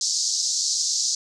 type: band-pass noise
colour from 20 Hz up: white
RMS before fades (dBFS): -24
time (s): 0.01-1.15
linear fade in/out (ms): 2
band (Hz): 4400 to 7000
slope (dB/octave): 48
effects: none